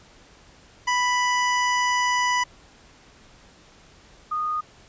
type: tone pair in turn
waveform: 25% pulse / sine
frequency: 988 / 1233 Hz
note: B5 / D#6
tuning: 0 / -16 cents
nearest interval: major third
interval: 384 cents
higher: second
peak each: -16 / -23 dBFS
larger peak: first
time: 0.87-2.44 / 4.31-4.61 s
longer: first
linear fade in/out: 10 ms
effects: pink hiss -52 dBFS RMS until 4.88 s + resampled to 16000 Hz